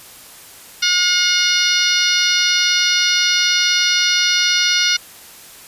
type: harmonic tone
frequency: 719 Hz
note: F#5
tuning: 50 cents flat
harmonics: 2 / 3 / 4 / 5 / 6 / 7 / 8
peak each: -21 / -21 / -21 / -21 / -21 / -21 / -21 dBFS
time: 0.82-4.97 s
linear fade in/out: 10 ms
effects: white hiss -40 dBFS RMS until 5.67 s + resampled to 32000 Hz